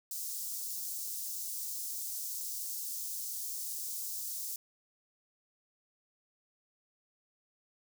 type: high-pass noise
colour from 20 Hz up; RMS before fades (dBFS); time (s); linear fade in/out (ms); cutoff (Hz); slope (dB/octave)
white; -39; 0.11-4.56; 2; 5300; 24
effects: none